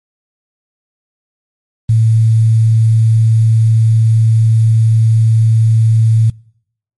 sine tone with quantisation, 112 Hz, A2, 31 cents sharp, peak -6 dBFS, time 1.89-6.3 s, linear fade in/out 5 ms, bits 6, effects noise-tail reverb RT60 0.7 s tail -26 dB re dry + MP3 48 kbps

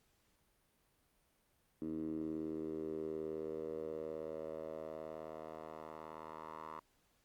10% pulse tone with band-pass filter sweep, 78.9 Hz, D#2, 25 cents sharp, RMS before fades -44 dBFS, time 1.82-6.8 s, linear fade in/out 0 ms, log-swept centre 290 to 990 Hz, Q 4.3, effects pink hiss -75 dBFS RMS until 7.24 s + Opus 48 kbps

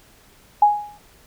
sine tone with exponential decay, 830.6 Hz, G#5, in tune, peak -7 dBFS, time 0.62-0.98 s, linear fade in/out 5 ms, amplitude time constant 77 ms, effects pink hiss -52 dBFS RMS until 1.26 s

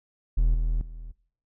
triangle tone with level steps, 40.34 Hz, E1, 37 cents flat, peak -16 / -20 / -34 dBFS, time 0.37-1.12 s, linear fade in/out 10 ms, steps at 0.54 / 0.81 s, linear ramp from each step 2 ms, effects noise-tail reverb RT60 0.6 s tail -22 dB re dry

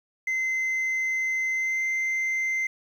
sine tone with pitch glide, 2063 to 2079 Hz, C7 to C7, -25 to -12 cents, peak -21 dBFS, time 0.27-2.67 s, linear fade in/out 5 ms, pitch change +13 cents, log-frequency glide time 1.52-1.84 s, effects tanh soft clip ceiling -23 dBFS + 9-bit

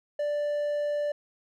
triangle tone, 587.3 Hz, D5, in tune, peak -24 dBFS, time 0.19-1.12 s, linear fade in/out 5 ms, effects none

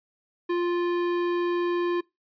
sine tone with tanh clipping, 349.2 Hz, F4, in tune, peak -25 dBFS, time 0.49-2.01 s, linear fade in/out 10 ms, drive 17 dB, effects noise-tail reverb RT60 0.2 s tail -23 dB re dry + resampled to 11025 Hz

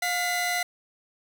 sawtooth tone pair together, 712 / 2014 Hz, F5 / B6, +33 / +33 cents, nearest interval octave + tritone, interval 1800 cents, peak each -24 dBFS, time 0.02-0.63 s, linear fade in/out 5 ms, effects none

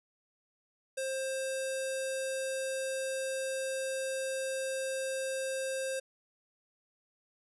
square tone with low-pass filter, 530 Hz, C5, 22 cents sharp, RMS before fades -35 dBFS, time 0.97-6 s, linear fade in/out 10 ms, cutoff 9300 Hz, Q 3.5, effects none

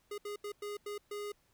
square tone bursts at uneven times, 412.6 Hz, G#4, 11 cents flat, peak -39 dBFS, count 6, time 0.11-0.18 / 0.25-0.36 / 0.44-0.52 / 0.62-0.77 / 0.86-0.98 / 1.11-1.32 s, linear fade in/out 5 ms, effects pink hiss -72 dBFS RMS until 1.53 s

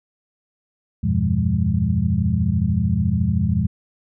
sine tone cluster, 82.6 / 96.3 / 121.5 / 171.8 / 203.8 Hz, E2 / G2 / B2 / F3 / G#3, +4 / -30 / -28 / -28 / -32 cents, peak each -23 dBFS, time 1.03-3.67 s, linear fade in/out 10 ms, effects none

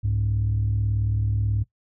sine tone pair together, 65.41 / 103.83 Hz, C2 / G#2, 0 / 0 cents, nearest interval minor sixth, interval 800 cents, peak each -26 / -20 dBFS, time 0.03-1.64 s, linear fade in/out 20 ms, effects noise-tail reverb RT60 0.1 s tail -19 dB re dry + tanh soft clip ceiling -16 dBFS

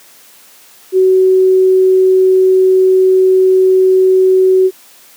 sine tone, 375.2 Hz, F#4, 24 cents sharp, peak -5 dBFS, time 0.92-4.71 s, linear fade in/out 50 ms, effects white hiss -42 dBFS RMS until 5.16 s + high-pass 200 Hz 12 dB/octave

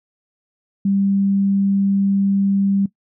sine tone, 197.2 Hz, G3, 11 cents sharp, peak -14 dBFS, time 0.85-2.86 s, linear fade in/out 5 ms, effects noise-tail reverb RT60 0.1 s tail -18 dB re dry

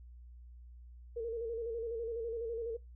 sine tone with vibrato, 460 Hz, A#4, 23 cents flat, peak -35 dBFS, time 1.16-2.77 s, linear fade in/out 10 ms, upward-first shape square, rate 12 Hz, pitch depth 45 cents each way, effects noise-tail reverb RT60 0.2 s tail -22 dB re dry + added 60 Hz sine -50 dBFS peak until 2.95 s

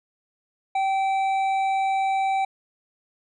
sine tone with hard clipping, 774 Hz, G5, 22 cents flat, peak -22 dBFS, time 0.75-2.45 s, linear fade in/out 5 ms, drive 7 dB, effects resampled to 22050 Hz

